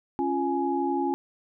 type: tone cluster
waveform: sine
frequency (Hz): 276 / 347.7 / 837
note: C#4 / F4 / G#5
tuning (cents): -7 / -8 / +13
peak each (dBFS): -28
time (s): 0.19-1.14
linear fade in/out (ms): 0
effects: none